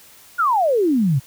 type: exponential sweep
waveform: sine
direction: down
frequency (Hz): 1480 to 123.47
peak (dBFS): -14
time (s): 0.38-1.2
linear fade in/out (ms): 20
effects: white hiss -47 dBFS RMS until 1.26 s